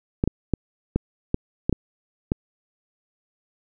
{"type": "clicks", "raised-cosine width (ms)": 3, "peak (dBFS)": -7, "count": 8, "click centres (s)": [0.239, 0.276, 0.537, 0.96, 1.344, 1.695, 1.727, 2.319], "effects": []}